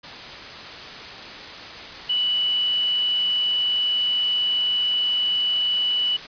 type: tone in noise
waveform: sine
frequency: 2960 Hz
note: F#7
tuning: in tune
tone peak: -19 dBFS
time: 2.09-6.17 s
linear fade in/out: 10 ms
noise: white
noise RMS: -36 dBFS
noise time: 0.03-6.27 s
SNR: +14 dB
effects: resampled to 11025 Hz